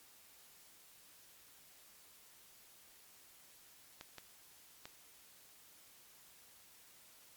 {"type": "clicks", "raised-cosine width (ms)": 0.2, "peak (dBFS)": -30, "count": 3, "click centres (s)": [4.011, 4.183, 4.855], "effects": ["white hiss -62 dBFS RMS until 7.36 s", "MP3 96 kbps"]}